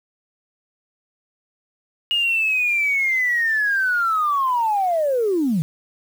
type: linear sweep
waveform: sine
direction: down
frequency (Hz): 2872 to 147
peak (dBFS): -16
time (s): 2.11-5.62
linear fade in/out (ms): 0
effects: tanh soft clip ceiling -12 dBFS + 7-bit